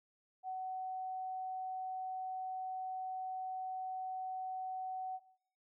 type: tone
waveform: sine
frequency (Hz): 750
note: F#5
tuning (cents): +23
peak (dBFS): -38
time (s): 0.43-5.2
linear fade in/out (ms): 50
effects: noise-tail reverb RT60 0.6 s tail -17 dB re dry